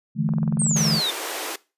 sine chord, D suspended second, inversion none, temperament equal with one note detuned, 146.83 / 164.81 / 216.3 Hz, D3 / E3 / A3, 0 / 0 / -29 cents, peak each -24 dBFS, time 0.15-1.01 s, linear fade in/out 50 ms
click train, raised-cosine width 1 ms, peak -22 dBFS, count 15, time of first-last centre 0.29-0.947 s, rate 21.3 Hz
sine exponential sweep, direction down, 8830 to 3511 Hz, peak -21 dBFS, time 0.59-1.11 s, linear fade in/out 10 ms
pink high-pass noise, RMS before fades -30 dBFS, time 0.76-1.56 s, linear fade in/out 5 ms, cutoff 310 Hz, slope 48 dB/octave
effects noise-tail reverb RT60 0.3 s tail -21 dB re dry + resampled to 32000 Hz

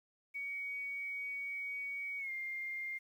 sine tone with pitch glide, 2249 to 2111 Hz, C#7 to C7, +24 to +15 cents, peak -38 dBFS, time 0.34-2.99 s, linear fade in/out 20 ms, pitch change -109 cents, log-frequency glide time 2.18-2.31 s, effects 11-bit

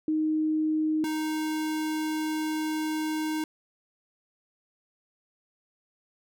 sine / square tone pair in turn, 311.1 / 311.1 Hz, D#4 / D#4, 0 / 0 cents, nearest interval unison, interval 0 cents, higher neither, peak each -23 / -28 dBFS, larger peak first, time 0.08-1.04 / 1.04-3.44 s, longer second, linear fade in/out 2 ms, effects none

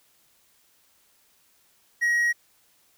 triangle tone, 1897 Hz, A#6, 30 cents sharp, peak -18 dBFS, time 2.01-2.33 s, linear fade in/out 20 ms, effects white hiss -63 dBFS RMS until 2.97 s

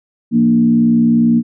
sine tone with frequency modulation, 232.7 Hz, A#3, 3 cents flat, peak -8 dBFS, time 0.31-1.43 s, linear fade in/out 50 ms, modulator 62.7 Hz, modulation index 0.65, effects none

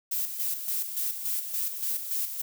violet noise with tremolo, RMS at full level -29 dBFS, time 0.11-2.42 s, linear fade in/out 10 ms, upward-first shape square, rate 3.5 Hz, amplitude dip 55%, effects none

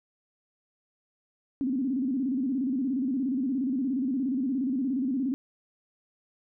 sine tone with vibrato, 261.6 Hz, C4, in tune, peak -25 dBFS, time 1.61-5.34 s, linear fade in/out 0 ms, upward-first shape square, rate 17 Hz, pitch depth 110 cents each way, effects none

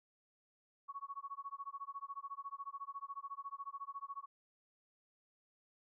sine tone with tremolo, 1114 Hz, C#6, 8 cents sharp, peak -40 dBFS, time 0.88-4.26 s, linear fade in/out 20 ms, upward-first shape sine, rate 14 Hz, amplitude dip 100%, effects none

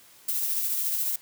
violet noise with tremolo, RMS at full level -26 dBFS, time 0.28-1.16 s, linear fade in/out 5 ms, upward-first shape triangle, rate 14 Hz, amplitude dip 35%, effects white hiss -54 dBFS RMS until 1.21 s + high-pass 60 Hz 12 dB/octave

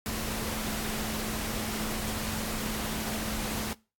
sine tone in noise, 217.1 Hz, A3, 23 cents flat, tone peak -36 dBFS, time 0.06-3.73 s, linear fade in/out 0 ms, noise pink, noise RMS -34 dBFS, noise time 0.06-3.73 s, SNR -5 dB, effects noise-tail reverb RT60 0.3 s tail -22 dB re dry + AAC 64 kbps

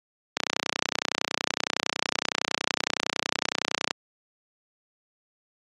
click train, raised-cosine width 0.2 ms, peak -5 dBFS, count 110, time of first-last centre 0.37-3.909 s, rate 30.8 Hz, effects high-pass 200 Hz 12 dB/octave + AAC 32 kbps

